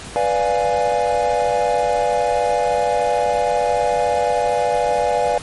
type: chord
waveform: triangle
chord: B diminished seventh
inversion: none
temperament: equal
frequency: 493.9 / 587.3 / 698.5 / 830.6 Hz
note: B4 / D5 / F5 / Ab5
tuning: 0 / 0 / 0 / 0 cents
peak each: -19 dBFS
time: 0.16-5.38 s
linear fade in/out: 0 ms
effects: pink hiss -34 dBFS RMS until 5.42 s + MP3 48 kbps